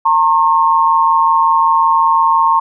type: tone pair together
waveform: sine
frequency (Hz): 912.5 / 1078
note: A#5 / C#6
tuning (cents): -37 / -49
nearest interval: minor third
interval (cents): 288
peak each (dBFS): -11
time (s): 0.05-2.6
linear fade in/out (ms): 10
effects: none